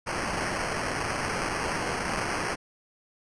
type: noise with sample-and-hold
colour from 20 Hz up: white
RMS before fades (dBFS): -30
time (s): 0.06-2.56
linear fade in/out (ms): 20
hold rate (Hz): 3675
effects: resampled to 22050 Hz